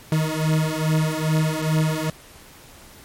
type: beating tone pair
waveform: 40% pulse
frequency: 155.56 / 157.96 Hz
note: D#3 / D#3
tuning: 0 / +26 cents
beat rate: 2.4 Hz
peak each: -21 dBFS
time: 0.12-2.1 s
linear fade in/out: 2 ms
effects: pink hiss -46 dBFS RMS until 3.04 s + MP3 64 kbps